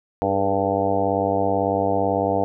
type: harmonic tone with a mistuned harmonic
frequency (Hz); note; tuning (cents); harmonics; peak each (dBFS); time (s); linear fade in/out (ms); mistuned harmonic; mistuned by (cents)
98; G2; 0; 1 / 2 / 3 / 4 / 5 / 6 / 7 / 8 / 9; -30 / -30 / -27 / -30 / -24 / -28 / -24 / -27 / -30; 0.22-2.44; 0; 4; +63
effects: none